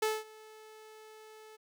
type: tone with ADSR envelope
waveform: sawtooth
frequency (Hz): 434.4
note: A4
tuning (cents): -22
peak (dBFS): -23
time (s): 0.02-1.57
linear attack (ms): 7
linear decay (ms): 210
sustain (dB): -24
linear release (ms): 18
effects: none